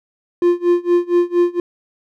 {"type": "tone with tremolo", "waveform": "triangle", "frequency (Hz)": 350, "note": "F4", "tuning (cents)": 4, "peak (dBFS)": -7, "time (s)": [0.42, 1.6], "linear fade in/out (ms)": 2, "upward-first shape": "sine", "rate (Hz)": 4.3, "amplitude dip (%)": 95, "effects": []}